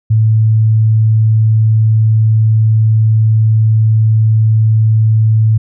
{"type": "tone", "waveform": "sine", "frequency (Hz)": 110, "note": "A2", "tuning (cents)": 0, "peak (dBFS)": -6, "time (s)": [0.1, 5.58], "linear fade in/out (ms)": 10, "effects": []}